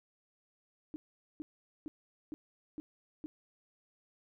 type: tone bursts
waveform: sine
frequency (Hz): 304.2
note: D#4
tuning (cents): -39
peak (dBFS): -38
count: 6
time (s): 0.94-3.26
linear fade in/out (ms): 0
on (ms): 20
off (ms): 440
effects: none